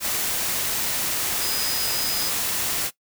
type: tone in noise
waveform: sine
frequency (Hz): 4989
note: D#8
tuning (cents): +4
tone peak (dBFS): -27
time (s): 1.39-2.32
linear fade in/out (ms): 50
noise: white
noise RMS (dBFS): -25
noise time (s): 0-2.91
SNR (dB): -5
effects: noise-tail reverb RT60 0.1 s tail -18 dB re dry